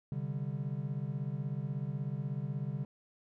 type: chord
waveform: triangle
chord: C suspended second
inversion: none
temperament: just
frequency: 130.81 / 147.16 / 196.22 Hz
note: C3 / D3 / G3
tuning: 0 / +4 / +2 cents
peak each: -36 / -35 / -40 dBFS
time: 0.12-2.85 s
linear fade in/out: 2 ms
effects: none